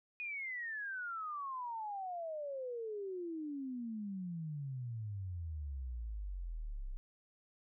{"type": "exponential sweep", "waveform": "sine", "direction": "down", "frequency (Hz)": [2489, 30.87], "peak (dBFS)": -39, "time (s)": [0.2, 6.97], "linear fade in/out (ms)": 0, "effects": []}